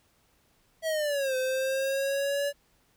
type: linear two-way sweep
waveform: square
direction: down then up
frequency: 654 to 514 to 573 Hz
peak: -27 dBFS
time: 0.82-2.53 s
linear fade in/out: 50 ms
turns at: 1.36 s
effects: pink hiss -67 dBFS RMS until 2.96 s